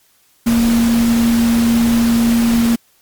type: tone in noise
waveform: sine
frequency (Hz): 232.6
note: A#3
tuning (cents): -4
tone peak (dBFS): -10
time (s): 0.46-2.76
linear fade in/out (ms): 10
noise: pink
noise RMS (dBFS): -23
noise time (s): 0.46-2.76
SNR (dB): +10
effects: white hiss -55 dBFS RMS until 3.01 s + MP3 96 kbps